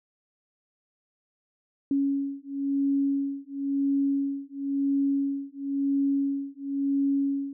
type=beating tone pair; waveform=sine; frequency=277.2 / 278.17 Hz; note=C#4 / C#4; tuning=0 / +6 cents; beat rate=0.97 Hz; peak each=-27 dBFS; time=1.91-7.53 s; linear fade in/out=2 ms; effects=none